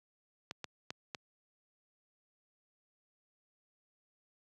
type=clicks; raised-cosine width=0.2 ms; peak=-22 dBFS; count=4; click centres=0.511 / 0.643 / 0.905 / 1.148 s; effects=high-pass 100 Hz 12 dB/octave